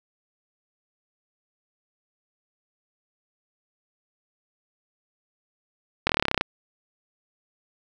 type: slowing click train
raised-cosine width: 0.3 ms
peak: -4 dBFS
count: 13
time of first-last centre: 6.07-6.411 s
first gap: 24 ms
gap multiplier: 1.03
effects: none